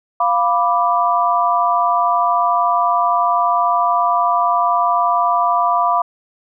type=chord; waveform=sine; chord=B diminished; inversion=second; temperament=equal; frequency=698.5 / 987.8 / 1174.7 Hz; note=F5 / B5 / D6; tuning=0 / 0 / 0 cents; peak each=-17 dBFS; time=0.2-6.02 s; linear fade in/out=5 ms; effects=none